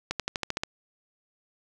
accelerating click train, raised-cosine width 0.2 ms, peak -11 dBFS, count 8, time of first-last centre 0.11-0.635 s, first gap 87 ms, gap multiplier 0.95, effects none

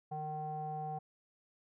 square tone with low-pass filter, 153.2 Hz, D#3, 27 cents flat, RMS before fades -40 dBFS, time 0.11-0.99 s, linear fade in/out 10 ms, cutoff 770 Hz, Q 8.4, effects none

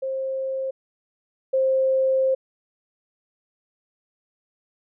sine tone pair in turn, 531 / 527.9 Hz, C5 / C5, +25 / +15 cents, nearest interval unison, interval 10 cents, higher first, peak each -24 / -17 dBFS, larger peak second, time 0.02-0.71 / 1.53-2.35 s, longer second, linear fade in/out 10 ms, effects none

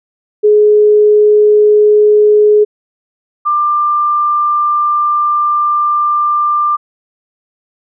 sine tone pair in turn, 420.7 / 1189.9 Hz, G#4 / D6, +22 / +22 cents, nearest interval octave + tritone, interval 1800 cents, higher second, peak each -4 / -9 dBFS, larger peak first, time 0.43-2.65 / 3.45-6.77 s, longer second, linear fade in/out 20 ms, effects none

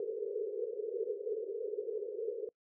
white band-pass noise, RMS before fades -38 dBFS, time 0-2.49 s, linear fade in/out 2 ms, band 400 to 480 Hz, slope 96 dB/octave, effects noise-tail reverb RT60 0.1 s tail -24 dB re dry

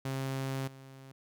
sawtooth tone with level steps, 134.1 Hz, C3, 43 cents sharp, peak -29 / -45 dBFS, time 0.05-1.12 s, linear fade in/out 5 ms, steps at 0.67 s, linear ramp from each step 10 ms, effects none

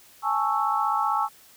sine chord, A major seventh, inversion third, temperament equal with one note detuned, 824.4 / 880 / 1108.7 / 1318.5 Hz, G#5 / A5 / C#6 / E6, -13 / 0 / 0 / 0 cents, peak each -27 dBFS, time 0.22-1.29 s, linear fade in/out 50 ms, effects white hiss -53 dBFS RMS until 1.56 s

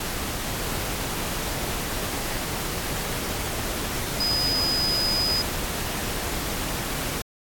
sine tone in noise, 4987 Hz, D#8, 3 cents sharp, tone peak -22 dBFS, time 4.2-5.42 s, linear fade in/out 5 ms, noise pink, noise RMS -29 dBFS, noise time 0-7.22 s, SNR +4 dB, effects AAC 64 kbps

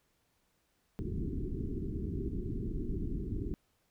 pink low-pass noise, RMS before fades -36 dBFS, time 0.99-3.54 s, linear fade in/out 0 ms, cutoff 410 Hz, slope 96 dB/octave, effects pink hiss -75 dBFS RMS until 3.9 s

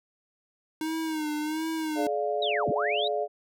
square tone with vibrato, 311.1 Hz, D#4, in tune, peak -29 dBFS, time 0.81-2.07 s, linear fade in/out 2 ms, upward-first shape sine, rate 1.4 Hz, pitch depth 65 cents each way
sine chord, D diminished, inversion second, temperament equal with one note detuned, 424.8 / 587.3 / 698.5 Hz, Ab4 / D5 / F5, +39 / 0 / 0 cents, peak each -30 dBFS, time 1.95-3.28 s, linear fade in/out 50 ms
sine linear two-way sweep, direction down then up, 3951 to 87.31 to 3951 Hz, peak -28 dBFS, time 2.42-3.08 s, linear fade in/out 5 ms, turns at 2.69 s
effects none

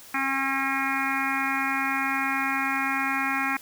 harmonic tone, 270.5 Hz, C#4, 42 cents flat, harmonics 1 / 3 / 4 / 5 / 6 / 7 / 8 / 9, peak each -32 / -32 / -32 / -32 / -32 / -32 / -32 / -32 dBFS, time 0.14-3.57 s, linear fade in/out 5 ms, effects white hiss -47 dBFS RMS until 3.61 s

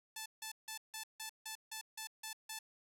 5% pulse tone bursts, 876 Hz, A5, 8 cents flat, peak -31 dBFS, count 10, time 0.16-2.59 s, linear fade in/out 5 ms, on 99 ms, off 160 ms, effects none

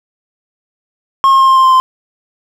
triangle tone with pitch steps, 1079 / 1072.2 / 1065.4 / 1058.6 / 1051.9 / 1045.3 / 1038.6 Hz, C#6 / C6 / C6 / C6 / C6 / C6 / C6, -47 / +42 / +31 / +20 / +9 / -2 / -13 cents, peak -3 dBFS, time 1.24-1.8 s, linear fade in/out 0 ms, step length 80 ms, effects none

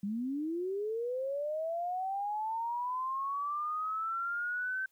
sine linear sweep, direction up, 193 to 1549 Hz, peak -32 dBFS, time 0.03-4.86 s, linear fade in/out 5 ms, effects white hiss -74 dBFS RMS until 4.91 s

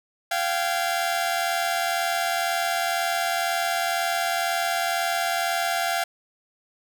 sawtooth tone cluster, 692 / 774 / 1664 Hz, F5 / G5 / G#6, -16 / -22 / +3 cents, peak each -21 / -24 / -29 dBFS, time 0.31-6.04 s, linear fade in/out 5 ms, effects none

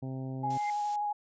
harmonic tone, 131.7 Hz, C3, 12 cents sharp, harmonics 1 / 2 / 3 / 4 / 5 / 6 / 7, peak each -36 / -39 / -48 / -50 / -51 / -52 / -61 dBFS, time 0.02-0.58 s, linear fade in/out 10 ms
sine tone with vibrato, 830.6 Hz, G#5, in tune, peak -29 dBFS, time 0.43-1.13 s, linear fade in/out 10 ms, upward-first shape square, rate 12 Hz, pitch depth 10 cents each way
sine tone with exponential growth, 2093 Hz, C7, in tune, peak -35 dBFS, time 0.43-0.7 s, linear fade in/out 1 ms, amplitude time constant 58 ms
blue noise, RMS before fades -44 dBFS, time 0.5-0.96 s, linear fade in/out 5 ms
effects resampled to 16000 Hz

